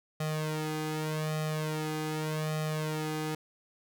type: tone with flanger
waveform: sawtooth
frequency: 155 Hz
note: D#3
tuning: 6 cents flat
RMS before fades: -33 dBFS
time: 0.2-3.35 s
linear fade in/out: 5 ms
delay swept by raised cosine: 1.6 to 2.46 ms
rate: 0.84 Hz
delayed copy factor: +0.85
effects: none